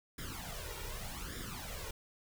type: noise with flanger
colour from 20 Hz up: pink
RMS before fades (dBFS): -43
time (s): 0.18-1.91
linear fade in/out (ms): 5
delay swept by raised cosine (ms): 0.56 to 2.16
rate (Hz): 0.84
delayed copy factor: +0.8
effects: none